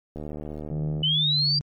click train, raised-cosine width 2 ms, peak -22 dBFS, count 66, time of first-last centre 0.16-1.02 s, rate 75.6 Hz
sine tone with pitch glide, 153.8 to 146.18 Hz, D#3 to D3, -20 to -8 cents, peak -26 dBFS, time 0.71-1.61 s, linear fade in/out 0 ms, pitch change -88 cents, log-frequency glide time 1.22-1.38 s
sine linear sweep, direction up, 2960 to 4775 Hz, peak -20 dBFS, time 1.03-1.59 s, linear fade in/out 5 ms
effects MP3 32 kbps

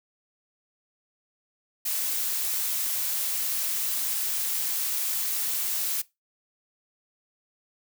blue noise, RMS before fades -28 dBFS, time 1.85-6.02 s, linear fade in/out 10 ms, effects noise-tail reverb RT60 0.2 s tail -20 dB re dry

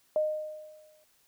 sine tone with exponential decay, 615 Hz, D#5, 20 cents flat, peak -22 dBFS, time 0.16-1.04 s, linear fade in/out 1 ms, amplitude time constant 190 ms, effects white hiss -67 dBFS RMS until 1.27 s

